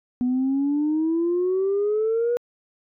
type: exponential sweep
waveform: sine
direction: up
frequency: 245.3 to 486.9 Hz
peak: -18 dBFS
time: 0.21-2.37 s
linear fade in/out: 0 ms
effects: tanh soft clip ceiling -16 dBFS